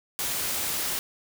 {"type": "noise", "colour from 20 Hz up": "white", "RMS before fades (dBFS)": -29, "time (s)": [0.19, 0.99], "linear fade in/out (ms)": 0, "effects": []}